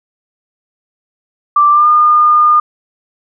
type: tone with pitch glide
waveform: sine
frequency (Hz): 1174.7 to 1214.7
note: D6 to D#6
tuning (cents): 0 to -42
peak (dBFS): -5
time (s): 1.56-2.6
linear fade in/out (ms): 5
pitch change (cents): +58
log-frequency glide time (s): 1.71-1.88
effects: none